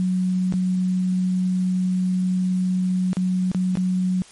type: tone with dropouts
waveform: sine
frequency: 183.9 Hz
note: F#3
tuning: 10 cents flat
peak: -18 dBFS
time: 0-4.22 s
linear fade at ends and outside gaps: 0 ms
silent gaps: 0.524-0.538 / 3.131-3.169 / 3.516-3.547 / 3.754-3.772 s
effects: white hiss -47 dBFS RMS until 4.31 s + MP3 48 kbps